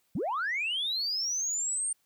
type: linear sweep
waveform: sine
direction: up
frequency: 125.5 to 8870 Hz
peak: -27 dBFS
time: 0.15-1.93 s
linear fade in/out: 5 ms
effects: tanh soft clip ceiling -25 dBFS + white hiss -72 dBFS RMS until 2.05 s